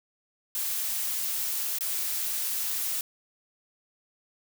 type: noise with dropouts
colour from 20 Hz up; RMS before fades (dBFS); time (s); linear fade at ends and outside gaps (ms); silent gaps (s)
blue; -30; 0.55-3.01; 1; 1.786-1.808
effects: none